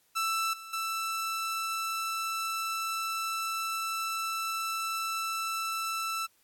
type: tone with level steps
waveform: sawtooth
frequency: 1327 Hz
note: E6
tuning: 11 cents sharp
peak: -24 / -39 / -27 dBFS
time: 0.15-6.27 s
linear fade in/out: 20 ms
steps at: 0.53 / 0.73 s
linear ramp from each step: 5 ms
effects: white hiss -68 dBFS RMS until 6.43 s + AAC 64 kbps